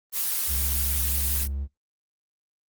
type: noise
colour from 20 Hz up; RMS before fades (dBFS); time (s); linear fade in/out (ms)
blue; -26; 0.12-1.48; 50
type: tone with vibrato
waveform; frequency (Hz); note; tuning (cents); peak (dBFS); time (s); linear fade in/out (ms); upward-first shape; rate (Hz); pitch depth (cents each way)
triangle; 69.3; C#2; 0; -25; 0.47-1.68; 50; triangle; 7.2; 14
effects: noise-tail reverb RT60 0.2 s tail -26 dB re dry + Opus 24 kbps